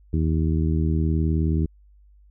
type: harmonic tone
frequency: 79.2 Hz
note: D#2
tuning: 31 cents sharp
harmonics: 1 / 2 / 3 / 4 / 5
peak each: -21 / -24 / -29 / -29 / -35 dBFS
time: 0.13-1.66 s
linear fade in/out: 5 ms
effects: added 50 Hz sine -50 dBFS peak until 2.3 s